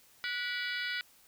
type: harmonic tone with a mistuned harmonic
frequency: 489.3 Hz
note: B4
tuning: 16 cents flat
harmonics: 3 / 4 / 5 / 6 / 7 / 8 / 9 / 10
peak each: -37 / -39 / -41 / -43 / -44 / -45 / -46 / -47 dBFS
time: 0.24-1.01 s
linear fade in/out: 0 ms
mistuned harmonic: 5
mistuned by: -100 cents
effects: white hiss -62 dBFS RMS until 1.27 s